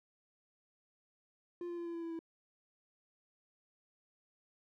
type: tone with pitch steps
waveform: triangle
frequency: 349.2 / 345.8 / 342.4 / 339.1 / 335.7 / 332.5 / 329.2 Hz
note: F4 / F4 / F4 / E4 / E4 / E4 / E4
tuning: 0 / -17 / -34 / +49 / +32 / +15 / -2 cents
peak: -37 dBFS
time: 1.61-2.191 s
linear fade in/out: 2 ms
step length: 83 ms
effects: none